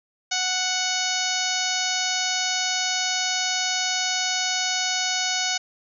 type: harmonic tone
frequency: 740 Hz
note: F#5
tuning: in tune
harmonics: 1 / 2 / 3 / 4 / 5 / 6 / 7 / 8 / 9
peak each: -31 / -31 / -31 / -31 / -31 / -31 / -31 / -31 / -31 dBFS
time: 0.31-5.58 s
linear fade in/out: 10 ms
effects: none